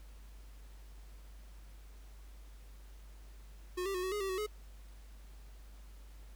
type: tone with pitch steps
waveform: square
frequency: 362.2 / 392.1 / 363.9 / 375 / 415.8 / 387 / 374.2 / 423.4 Hz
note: F#4 / G4 / F#4 / F#4 / G#4 / G4 / F#4 / G#4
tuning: -37 / 0 / -29 / +23 / +2 / -22 / +20 / +33 cents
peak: -35 dBFS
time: 3.77-4.466 s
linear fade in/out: 10 ms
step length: 87 ms
effects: added 50 Hz sine -50 dBFS peak until 6.35 s + pink hiss -64 dBFS RMS until 6.35 s